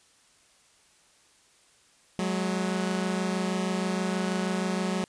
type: tone pair together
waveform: sawtooth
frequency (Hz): 184.8 / 211.1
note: F#3 / G#3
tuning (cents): -2 / +29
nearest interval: major second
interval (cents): 231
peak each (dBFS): -24 / -27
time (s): 2.19-5.04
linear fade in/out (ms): 0
effects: white hiss -61 dBFS RMS until 5.08 s + resampled to 22050 Hz